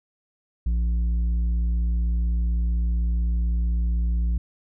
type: tone with tanh clipping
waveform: sine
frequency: 57.9 Hz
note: A#1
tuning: 11 cents flat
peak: -21 dBFS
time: 0.66-4.38 s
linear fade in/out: 5 ms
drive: 6 dB
effects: none